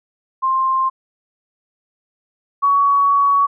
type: tone pair in turn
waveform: sine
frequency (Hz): 1054 / 1124.2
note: C6 / C#6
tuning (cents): +12 / +24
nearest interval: minor second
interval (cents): 112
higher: second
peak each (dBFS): -14 / -11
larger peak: second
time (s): 0.42-0.9 / 2.62-3.47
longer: second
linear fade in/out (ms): 20
effects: none